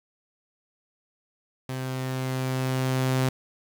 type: tone with level ramp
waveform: sawtooth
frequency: 130.1 Hz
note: C3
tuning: 9 cents flat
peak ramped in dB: -26 to -17 dBFS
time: 1.69-3.29 s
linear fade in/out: 2 ms
effects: 8-bit